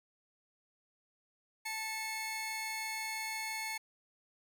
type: tone pair together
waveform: sawtooth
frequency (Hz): 880 / 2187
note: A5 / C#7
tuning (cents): 0 / -24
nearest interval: octave + major third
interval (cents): 1576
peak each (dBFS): -38 / -35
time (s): 1.65-3.78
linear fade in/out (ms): 10
effects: none